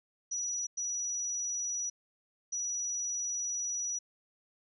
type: tone bursts at uneven times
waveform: sine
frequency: 5860 Hz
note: F#8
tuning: 18 cents flat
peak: -32 dBFS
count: 3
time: 0.31-0.67 / 0.77-1.9 / 2.52-3.99 s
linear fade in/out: 10 ms
effects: none